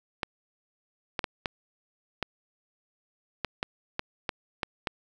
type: clicks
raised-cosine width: 0.3 ms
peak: -12 dBFS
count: 11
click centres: 0.232 / 1.192 / 1.242 / 1.458 / 2.227 / 3.447 / 3.629 / 3.994 / 4.292 / 4.632 / 4.872 s
effects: 8-bit